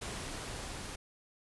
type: noise with level ramp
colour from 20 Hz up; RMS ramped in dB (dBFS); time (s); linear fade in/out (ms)
pink; -40 to -43; 0.01-0.96; 10
effects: resampled to 24000 Hz